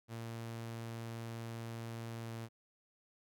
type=tone with pitch glide; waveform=sawtooth; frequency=115.1 to 114.37 Hz; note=A#2 to A#2; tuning=-22 to -33 cents; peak=-38 dBFS; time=0.08-2.49 s; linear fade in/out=50 ms; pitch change=-11 cents; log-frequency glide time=2.22-2.3 s; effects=none